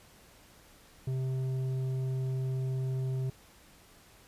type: tone with tanh clipping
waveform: sine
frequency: 130.81 Hz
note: C3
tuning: in tune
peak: -31 dBFS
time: 1.07-3.3 s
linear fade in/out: 5 ms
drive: 8 dB
effects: pink hiss -58 dBFS RMS until 4.27 s + resampled to 32000 Hz